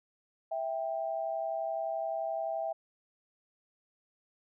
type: tone pair together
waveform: sine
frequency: 657 / 788.6 Hz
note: E5 / G5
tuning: -6 / +10 cents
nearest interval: minor third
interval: 316 cents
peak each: -33 / -36 dBFS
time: 0.51-2.73 s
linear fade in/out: 10 ms
effects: none